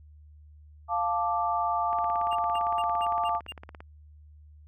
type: chord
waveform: sine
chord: D minor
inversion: first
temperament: equal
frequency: 698.5 / 880 / 1174.7 Hz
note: F5 / A5 / D6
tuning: 0 / 0 / 0 cents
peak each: -29 dBFS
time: 0.88-3.41 s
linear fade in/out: 50 ms
type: click train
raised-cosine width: 0.5 ms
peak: -28 dBFS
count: 34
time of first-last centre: 1.93-3.805 s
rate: 17.6 Hz
type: tone bursts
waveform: triangle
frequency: 2800 Hz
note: F7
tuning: 4 cents sharp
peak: -34 dBFS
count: 6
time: 2.31-3.524 s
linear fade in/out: 10 ms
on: 44 ms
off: 190 ms
effects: added 75 Hz sine -49 dBFS peak until 4.67 s